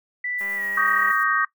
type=tone with pitch glide; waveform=sine; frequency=1975.5 to 1900.5 Hz; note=B6 to A#6; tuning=0 to +33 cents; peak=-25 dBFS; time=0.24-1.13 s; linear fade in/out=5 ms; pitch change=-67 cents; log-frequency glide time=0.56-0.63 s
type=noise with tremolo; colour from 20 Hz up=violet; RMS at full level=-43 dBFS; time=0.38-1.24 s; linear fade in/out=10 ms; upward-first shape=triangle; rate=8.4 Hz; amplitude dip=30%
type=click train; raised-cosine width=0.5 ms; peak=-27 dBFS; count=140; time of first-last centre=0.41-1.108 s; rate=199 Hz
type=chord; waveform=sine; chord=Eb dominant seventh; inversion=third; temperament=equal with one note detuned; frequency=1133.3 / 1244.5 / 1568 / 1864.7 Hz; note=Db6 / Eb6 / G6 / Bb6; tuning=+38 / 0 / 0 / 0 cents; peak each=-24 dBFS; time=0.77-1.45 s; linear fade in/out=5 ms
effects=noise-tail reverb RT60 0.1 s tail -18 dB re dry